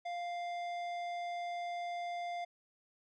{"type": "tone with tanh clipping", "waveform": "sine", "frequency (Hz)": 698.5, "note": "F5", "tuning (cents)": 0, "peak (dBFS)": -39, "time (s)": [0.05, 2.45], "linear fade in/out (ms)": 10, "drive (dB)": 13, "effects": []}